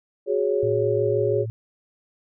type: chord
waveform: sine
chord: F# suspended second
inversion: none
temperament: just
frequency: 370 / 416.2 / 555 Hz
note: F#4 / G#4 / C#5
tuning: 0 / +4 / +2 cents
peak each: -25 / -22 / -25 dBFS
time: 0.26-1.46 s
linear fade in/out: 50 ms
type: tone with vibrato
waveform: sine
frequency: 112.2 Hz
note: A2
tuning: 34 cents sharp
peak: -27 dBFS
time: 0.63-1.5 s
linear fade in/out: 0 ms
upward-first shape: sine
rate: 8.2 Hz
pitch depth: 21 cents each way
effects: none